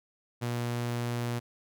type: tone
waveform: sawtooth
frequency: 119.8 Hz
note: A#2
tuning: 48 cents sharp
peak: -26 dBFS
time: 0.41-1.4 s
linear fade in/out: 20 ms
effects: none